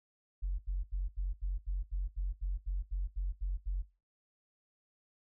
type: tone bursts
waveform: sine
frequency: 45.8 Hz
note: F#1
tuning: 17 cents flat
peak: -30 dBFS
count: 14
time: 0.42-3.827 s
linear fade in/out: 20 ms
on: 170 ms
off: 79 ms
effects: noise-tail reverb RT60 0.3 s tail -20 dB re dry + tanh soft clip ceiling -27 dBFS